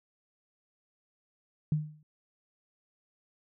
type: tone with exponential decay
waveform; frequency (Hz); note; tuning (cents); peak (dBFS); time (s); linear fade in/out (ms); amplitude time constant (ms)
sine; 152.4; D#3; -36; -22; 1.72-2.03; 2; 67
effects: none